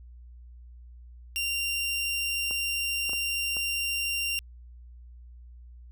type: tone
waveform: sawtooth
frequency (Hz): 2773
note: F7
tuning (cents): -13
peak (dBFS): -24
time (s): 1.36-4.39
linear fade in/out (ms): 0
type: clicks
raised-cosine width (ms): 1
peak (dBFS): -27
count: 4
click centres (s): 2.51 / 3.095 / 3.133 / 3.568
effects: added 60 Hz sine -45 dBFS peak until 5.91 s